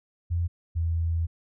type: tone pair in turn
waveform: sine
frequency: 85.7 / 82.97 Hz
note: F2 / E2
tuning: -32 / +12 cents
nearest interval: minor second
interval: 56 cents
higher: first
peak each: -23 dBFS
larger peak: neither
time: 0.3-0.48 / 0.75-1.27 s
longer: second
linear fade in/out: 20 ms
effects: none